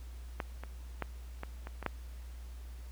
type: clicks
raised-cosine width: 0.5 ms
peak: -19 / -28 / -19 / -24 / -28 / -26 / -16 dBFS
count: 7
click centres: 0.402 / 0.636 / 1.023 / 1.434 / 1.671 / 1.827 / 1.863 s
effects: added 60 Hz sine -43 dBFS peak until 2.91 s + pink hiss -60 dBFS RMS until 2.91 s